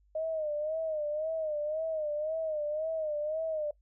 sine tone with vibrato, 619 Hz, D#5, 9 cents flat, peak -30 dBFS, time 0.15-3.71 s, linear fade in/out 5 ms, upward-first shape sine, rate 1.9 Hz, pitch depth 79 cents each way, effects noise-tail reverb RT60 0.1 s tail -21 dB re dry + added 50 Hz sine -63 dBFS peak until 3.81 s

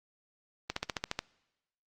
slowing click train, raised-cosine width 0.2 ms, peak -14 dBFS, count 8, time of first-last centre 0.7-1.19 s, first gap 64 ms, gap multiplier 1.03, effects noise-tail reverb RT60 1.0 s tail -24 dB re dry + Opus 32 kbps

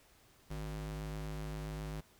square ring-modulated tone, 105 Hz, G#2, 19 cents sharp, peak -37 dBFS, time 0.5-2.01 s, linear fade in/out 10 ms, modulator 50.6 Hz, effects pink hiss -65 dBFS RMS until 2.19 s

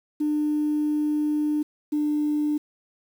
sine tone pair in turn, 300 / 298.4 Hz, D4 / D4, +37 / +28 cents, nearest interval unison, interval 9 cents, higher first, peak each -20 dBFS, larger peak neither, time 0.2-1.63 / 1.92-2.58 s, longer first, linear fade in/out 10 ms, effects tanh soft clip ceiling -16 dBFS + 8-bit

